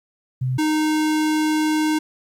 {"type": "tone pair in turn", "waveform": ["sine", "square"], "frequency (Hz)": [128.6, 308.9], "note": ["C3", "D#4"], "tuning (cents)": [-30, -12], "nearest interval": "octave + minor third", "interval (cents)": 1518, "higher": "second", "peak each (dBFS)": [-19, -18], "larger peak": "second", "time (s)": [[0.41, 0.58], [0.58, 1.99]], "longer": "second", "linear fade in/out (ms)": 10, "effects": ["low-pass 12000 Hz 12 dB/octave", "10-bit"]}